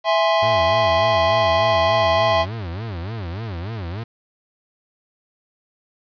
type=chord; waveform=square; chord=E augmented; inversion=none; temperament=equal; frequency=659.3 / 830.6 / 1046.5 Hz; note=E5 / G#5 / B#5; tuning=0 / 0 / 0 cents; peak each=-18 / -22 / -22 dBFS; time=0.04-2.46 s; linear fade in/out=50 ms
type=tone with vibrato; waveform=40% pulse; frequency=98 Hz; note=G2; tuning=in tune; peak=-25 dBFS; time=0.42-4.04 s; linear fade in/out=10 ms; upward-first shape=sine; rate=3.4 Hz; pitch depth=290 cents each way
effects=resampled to 11025 Hz + 8-bit